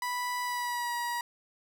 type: tone with pitch glide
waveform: 30% pulse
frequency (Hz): 986 to 957.9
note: B5 to A#5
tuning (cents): -3 to +47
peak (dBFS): -28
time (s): 0.02-1.21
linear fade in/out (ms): 2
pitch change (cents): -50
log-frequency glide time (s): 0.43-0.94
effects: none